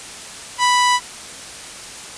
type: tone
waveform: sawtooth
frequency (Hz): 987.8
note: B5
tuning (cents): 0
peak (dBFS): -9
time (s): 0.58-1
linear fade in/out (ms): 50
effects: white hiss -34 dBFS RMS until 2.17 s + resampled to 22050 Hz